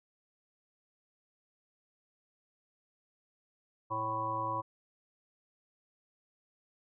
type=harmonic tone with a mistuned harmonic; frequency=110.1 Hz; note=A2; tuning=2 cents sharp; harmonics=1 / 3 / 5 / 7 / 9 / 10; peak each=-43 / -45 / -42 / -46 / -34 / -38 dBFS; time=3.9-4.62 s; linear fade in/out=20 ms; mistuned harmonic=1; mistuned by=+59 cents; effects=none